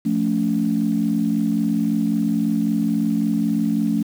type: chord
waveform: sine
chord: F augmented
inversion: none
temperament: equal with one note detuned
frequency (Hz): 174.61 / 220 / 283.7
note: F3 / A3 / C#4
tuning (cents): 0 / 0 / +40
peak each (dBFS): -24 / -19 / -22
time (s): 0.05-4.03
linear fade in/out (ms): 10
effects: tanh soft clip ceiling -8 dBFS + 7-bit